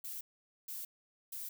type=noise bursts; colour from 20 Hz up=violet; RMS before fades=-43 dBFS; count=3; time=0.04-1.49 s; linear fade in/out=5 ms; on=170 ms; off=470 ms; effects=none